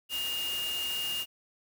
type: tone in noise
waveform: sine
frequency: 2834 Hz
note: F7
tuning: 25 cents sharp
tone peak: -31 dBFS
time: 0.09-1.26 s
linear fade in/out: 50 ms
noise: white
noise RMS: -39 dBFS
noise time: 0.09-1.26 s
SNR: +5 dB
effects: none